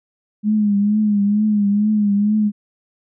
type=tone with vibrato; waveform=sine; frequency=207.7 Hz; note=G#3; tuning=in tune; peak=-13 dBFS; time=0.43-2.52 s; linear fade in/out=50 ms; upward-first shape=triangle; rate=2.2 Hz; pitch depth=69 cents each way; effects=none